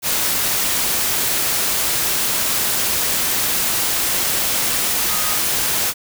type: tone in noise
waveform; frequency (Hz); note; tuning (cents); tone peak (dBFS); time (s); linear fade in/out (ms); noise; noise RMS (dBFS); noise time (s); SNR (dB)
sine; 1248; D#6; +5; -29; 5.06-5.39; 50; white; -19; 0.02-5.94; -13
effects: none